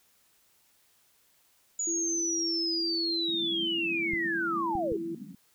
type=linear sweep; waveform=sine; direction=down; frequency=6910 to 366.6 Hz; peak=-28 dBFS; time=1.79-4.97 s; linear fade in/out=5 ms
type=tone; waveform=sine; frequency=333.3 Hz; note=E4; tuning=19 cents sharp; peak=-32 dBFS; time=1.87-5.15 s; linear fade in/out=5 ms
type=band-pass noise; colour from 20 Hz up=pink; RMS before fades=-45 dBFS; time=3.28-5.35 s; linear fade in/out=5 ms; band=170 to 260 Hz; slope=48 dB/octave
type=clicks; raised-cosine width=5 ms; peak=-27 dBFS; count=3; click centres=4.135 / 4.753 / 4.92 s
effects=white hiss -66 dBFS RMS until 5.54 s